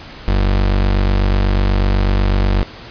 35% pulse tone, 48.11 Hz, G1, 32 cents flat, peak -10 dBFS, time 0.28-2.63 s, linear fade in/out 0 ms, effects pink hiss -35 dBFS RMS until 2.9 s + resampled to 11025 Hz

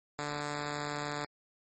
5% pulse tone, 146.83 Hz, D3, in tune, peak -23 dBFS, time 0.19-1.25 s, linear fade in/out 0 ms, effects MP3 32 kbps

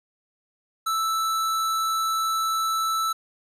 square tone, 1318.5 Hz, E6, in tune, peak -23 dBFS, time 0.86-3.13 s, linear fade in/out 10 ms, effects resampled to 32000 Hz + 9-bit

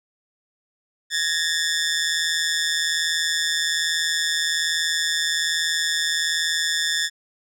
15% pulse ring-modulated tone, 1760 Hz, A6, in tune, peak -11 dBFS, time 1.1-7.1 s, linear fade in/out 50 ms, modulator 80.6 Hz, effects low-pass 12000 Hz 12 dB/octave

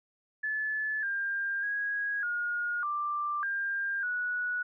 sine tone with pitch steps, 1729 / 1599 / 1651 / 1432 / 1181 / 1599 / 1468 Hz, A6 / G6 / G#6 / F6 / D6 / G6 / F#6, -31 / +34 / -11 / +43 / +9 / +34 / -14 cents, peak -29 dBFS, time 0.43-4.63 s, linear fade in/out 10 ms, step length 600 ms, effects none

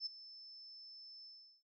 sine tone with ADSR envelope, 5274 Hz, E8, in tune, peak -36 dBFS, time 0-1.63 s, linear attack 60 ms, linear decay 15 ms, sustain -16 dB, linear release 380 ms, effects none

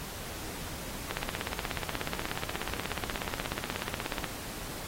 two click trains, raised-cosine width 0.3 ms, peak -15 / -23 dBFS, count 53 / 25, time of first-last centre 1.11-4.243 / 2.15-3.794 s, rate 16.6 / 14.6 Hz, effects pink hiss -41 dBFS RMS until 4.87 s + AAC 48 kbps

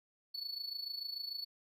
triangle tone with amplitude modulation, 4435 Hz, C#8, in tune, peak -35 dBFS, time 0.34-1.45 s, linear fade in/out 10 ms, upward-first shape sine, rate 26.8 Hz, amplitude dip 75%, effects none

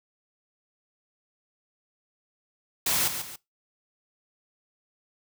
white noise with echo, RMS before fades -25 dBFS, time 2.86-3.08 s, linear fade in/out 5 ms, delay 140 ms, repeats 2, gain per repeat -8 dB, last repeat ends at 3.36 s, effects noise-tail reverb RT60 0.2 s tail -22 dB re dry

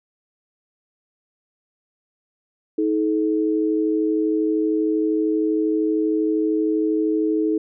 sine tone pair together, 317.2 / 430 Hz, D#4 / A4, +33 / -40 cents, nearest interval perfect fourth, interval 527 cents, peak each -19 / -22 dBFS, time 2.78-7.58 s, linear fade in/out 5 ms, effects none

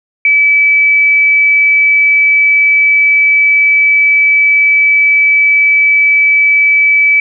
sine tone, 2299 Hz, D7, 37 cents flat, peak -5 dBFS, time 0.25-7.2 s, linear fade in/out 2 ms, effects none

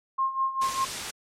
sine tone with tremolo, 1066 Hz, C6, 32 cents sharp, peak -21 dBFS, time 0.18-0.85 s, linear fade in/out 10 ms, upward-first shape sine, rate 5 Hz, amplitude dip 75%
white noise, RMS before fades -32 dBFS, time 0.61-1.11 s, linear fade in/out 10 ms
effects low-pass 8000 Hz 12 dB/octave + MP3 64 kbps

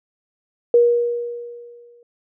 sine tone with exponential decay, 476.5 Hz, A#4, 38 cents sharp, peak -8 dBFS, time 0.74-2.03 s, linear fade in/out 2 ms, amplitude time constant 280 ms, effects none

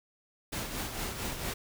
pink noise with tremolo, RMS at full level -34 dBFS, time 0.52-1.54 s, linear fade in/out 10 ms, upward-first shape triangle, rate 4.4 Hz, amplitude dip 55%, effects none

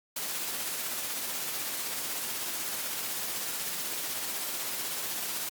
white noise with tremolo, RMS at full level -33 dBFS, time 0.16-5.49 s, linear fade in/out 5 ms, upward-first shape sine, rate 16 Hz, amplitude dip 25%, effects high-pass 150 Hz 12 dB/octave + Opus 48 kbps

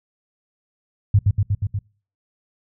sine tone with echo, 100.8 Hz, G2, 49 cents sharp, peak -10 dBFS, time 1.14-1.19 s, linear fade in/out 5 ms, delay 120 ms, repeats 5, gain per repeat -2 dB, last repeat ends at 1.79 s, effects noise-tail reverb RT60 0.4 s tail -24 dB re dry

